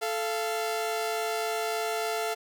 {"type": "tone pair together", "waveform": "sawtooth", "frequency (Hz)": [438, 688.7], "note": ["A4", "F5"], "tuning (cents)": [-8, -24], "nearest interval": "minor sixth", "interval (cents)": 784, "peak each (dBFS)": -27, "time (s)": [0.01, 2.35], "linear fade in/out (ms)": 20, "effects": []}